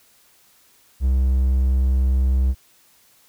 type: tone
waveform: triangle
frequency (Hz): 65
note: C2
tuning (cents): -11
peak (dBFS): -13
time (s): 1-2.55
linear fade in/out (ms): 50
effects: white hiss -56 dBFS RMS until 3.28 s